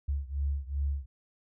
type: beating tone pair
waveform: sine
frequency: 69.3 / 71.9 Hz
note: C#2 / D2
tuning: 0 / -36 cents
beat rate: 2.6 Hz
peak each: -31 / -33 dBFS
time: 0.08-1.06 s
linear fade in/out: 10 ms
effects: none